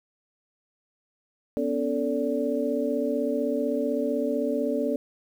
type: tone cluster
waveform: sine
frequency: 247.6 / 283.4 / 444.1 / 577 Hz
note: B3 / C#4 / A4 / D5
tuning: +5 / +38 / +16 / -31 cents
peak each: -29 dBFS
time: 1.57-4.96 s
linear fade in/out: 0 ms
effects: 9-bit